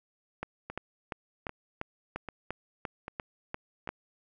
two click trains, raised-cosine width 0.5 ms, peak -19 / -23 dBFS, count 11 / 5, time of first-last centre 0.43-3.89 / 0.7-3.875 s, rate 2.89 / 1.26 Hz, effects none

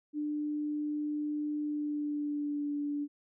sine tone with pitch glide, 298 to 290.5 Hz, D4 to D4, +25 to -19 cents, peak -31 dBFS, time 0.13-3.08 s, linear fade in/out 50 ms, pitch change -44 cents, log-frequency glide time 1.61-2.72 s, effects none

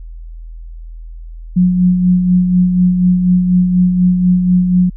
sine tone with tremolo, 180.7 Hz, F#3, 41 cents flat, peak -6 dBFS, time 1.56-4.9 s, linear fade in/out 10 ms, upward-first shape sine, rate 4.1 Hz, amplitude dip 45%, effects added 41 Hz sine -27 dBFS peak until 4.96 s

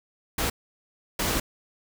pink noise bursts at uneven times, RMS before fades -26 dBFS, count 2, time 0.38-0.5 / 1.19-1.4 s, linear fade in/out 5 ms, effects none

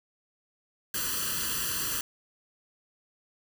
white noise with comb filter, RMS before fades -31 dBFS, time 0.94-2.01 s, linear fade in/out 2 ms, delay 0.67 ms, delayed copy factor +1, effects none

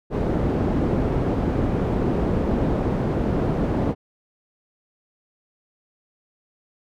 white low-pass noise, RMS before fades -22 dBFS, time 0.1-3.95 s, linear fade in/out 50 ms, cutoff 350 Hz, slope 12 dB/octave, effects none

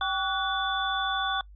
sine tone cluster, 776 / 1135 / 1477 / 3476 Hz, G5 / C#6 / F#6 / A7, -18 / +41 / -3 / -22 cents, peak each -31 dBFS, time 0.01-1.41 s, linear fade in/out 2 ms, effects noise-tail reverb RT60 0.1 s tail -23 dB re dry + added 50 Hz sine -46 dBFS peak until 1.55 s

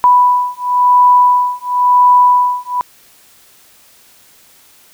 sine beating tone pair, 988 / 988.96 Hz, B5 / B5, 0 / +2 cents, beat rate 0.96 Hz, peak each -10 dBFS, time 0.04-2.81 s, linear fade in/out 0 ms, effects white hiss -46 dBFS RMS until 4.93 s

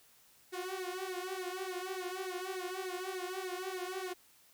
sawtooth tone with flanger, 370 Hz, F#4, in tune, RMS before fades -40 dBFS, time 0.52-4.14 s, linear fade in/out 20 ms, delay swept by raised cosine 0.46 to 4.76 ms, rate 3.4 Hz, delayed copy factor +1, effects white hiss -64 dBFS RMS until 4.53 s

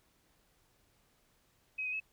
sine tone with pitch steps, 2536 / 2505 / 2582 Hz, D#7 / D#7 / E7, +32 / +11 / -37 cents, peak -34 dBFS, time 1.78-2.002 s, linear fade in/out 10 ms, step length 74 ms, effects pink hiss -71 dBFS RMS until 2.12 s

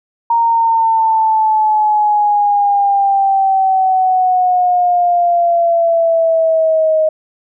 sine exponential sweep, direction down, 932.3 to 625 Hz, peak -9 dBFS, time 0.3-7.09 s, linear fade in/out 5 ms, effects none

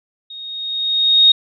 sine tone with level ramp, 3729 Hz, A#7, in tune, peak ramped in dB -31 to -5 dBFS, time 0.3-1.32 s, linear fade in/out 5 ms, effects none

